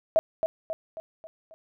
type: tone with echo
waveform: sine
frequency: 645 Hz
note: E5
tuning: 38 cents flat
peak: -16 dBFS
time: 0.16-0.19 s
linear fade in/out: 0 ms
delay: 270 ms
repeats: 5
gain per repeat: -6 dB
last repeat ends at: 1.54 s
effects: none